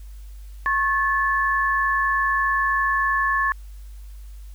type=tone pair together; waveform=sine; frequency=1092 / 1735.2 Hz; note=C#6 / A6; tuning=-26 / -25 cents; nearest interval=minor sixth; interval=801 cents; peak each=-21 dBFS; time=0.66-3.52 s; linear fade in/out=0 ms; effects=added 50 Hz sine -36 dBFS peak until 4.54 s + white hiss -57 dBFS RMS until 4.54 s